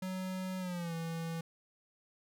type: tone with pitch glide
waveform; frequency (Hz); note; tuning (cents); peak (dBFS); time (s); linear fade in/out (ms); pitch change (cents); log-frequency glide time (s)
square; 186.4 to 165.11; F#3 to E3; +13 to +3; -37; 0.02-1.41; 5; -210; 0.59-0.94
effects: none